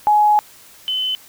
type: tone pair in turn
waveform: sine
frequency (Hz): 840 / 3037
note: G#5 / F#7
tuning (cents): +19 / +44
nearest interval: octave + minor seventh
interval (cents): 2225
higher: second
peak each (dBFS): -10 / -18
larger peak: first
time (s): 0.07-0.39 / 0.88-1.15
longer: first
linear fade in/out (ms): 0
effects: white hiss -45 dBFS RMS until 1.28 s